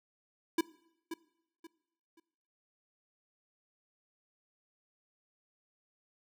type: tone with echo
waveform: square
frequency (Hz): 329.6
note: E4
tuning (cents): 0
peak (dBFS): -26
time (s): 0.58-0.61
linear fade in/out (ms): 5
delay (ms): 530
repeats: 3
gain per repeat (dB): -11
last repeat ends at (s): 2.2
effects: noise-tail reverb RT60 0.8 s tail -21 dB re dry